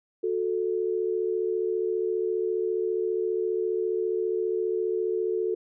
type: tone pair together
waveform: sine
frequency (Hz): 365.2 / 440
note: F#4 / A4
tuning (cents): -23 / 0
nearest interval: minor third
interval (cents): 323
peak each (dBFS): -27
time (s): 0.23-5.55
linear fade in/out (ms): 10
effects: none